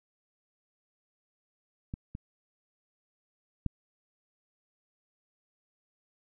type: clicks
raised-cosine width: 5 ms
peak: -23 / -26 / -17 dBFS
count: 3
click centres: 1.939 / 2.151 / 3.663 s
effects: none